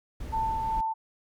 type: noise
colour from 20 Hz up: brown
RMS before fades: -36 dBFS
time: 0.2-0.81 s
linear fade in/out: 5 ms
type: tone with tremolo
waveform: sine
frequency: 889 Hz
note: A5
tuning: 18 cents sharp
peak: -25 dBFS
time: 0.32-0.94 s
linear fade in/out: 20 ms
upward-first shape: sine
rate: 2.7 Hz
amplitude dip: 30%
effects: none